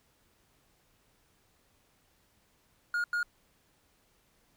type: tone bursts at uneven times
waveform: triangle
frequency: 1429 Hz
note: F6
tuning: 39 cents sharp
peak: -26 dBFS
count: 2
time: 2.94-3.04 / 3.13-3.23 s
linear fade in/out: 2 ms
effects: pink hiss -69 dBFS RMS until 4.56 s